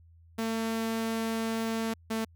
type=tone pair in turn; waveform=sawtooth; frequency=225.2 / 222.9 Hz; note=A3 / A3; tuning=+40 / +23 cents; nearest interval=unison; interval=17 cents; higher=first; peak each=-25 dBFS; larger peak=neither; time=0.38-1.94 / 2.1-2.25 s; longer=first; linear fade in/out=10 ms; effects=added 83 Hz sine -54 dBFS peak until 2.35 s